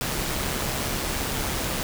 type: noise with amplitude modulation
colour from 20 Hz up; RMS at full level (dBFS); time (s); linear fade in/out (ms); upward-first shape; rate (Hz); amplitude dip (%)
pink; -26; 0.01-1.83; 0; sine; 136; 35
effects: none